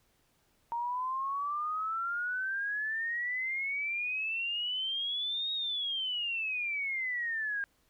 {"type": "exponential two-way sweep", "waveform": "sine", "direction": "up then down", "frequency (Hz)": [929, 3782, 1605], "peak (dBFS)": -31, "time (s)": [0.72, 7.64], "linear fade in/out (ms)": 0, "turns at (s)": 5.53, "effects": ["pink hiss -71 dBFS RMS until 7.89 s"]}